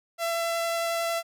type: tone with vibrato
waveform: sawtooth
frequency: 672 Hz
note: E5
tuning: 33 cents sharp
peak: -22 dBFS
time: 0.18-1.23 s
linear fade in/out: 50 ms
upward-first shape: triangle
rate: 11 Hz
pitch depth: 8 cents each way
effects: none